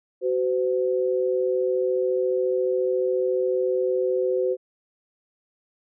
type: tone pair together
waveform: sine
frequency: 375.7 / 509.8 Hz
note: F#4 / C5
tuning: +26 / -45 cents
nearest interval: perfect fourth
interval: 529 cents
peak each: -23 dBFS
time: 0.21-4.57 s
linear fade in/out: 50 ms
effects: none